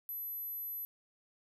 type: tone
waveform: sine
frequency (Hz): 12000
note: F#9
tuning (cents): +23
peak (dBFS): -38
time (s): 0.09-0.85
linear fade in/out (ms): 0
effects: none